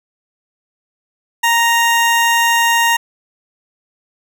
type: tone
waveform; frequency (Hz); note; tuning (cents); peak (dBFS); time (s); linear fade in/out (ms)
20% pulse; 932.3; A#5; 0; -6; 1.43-2.97; 10
effects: none